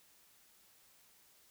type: silence
effects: white hiss -66 dBFS RMS until 1.5 s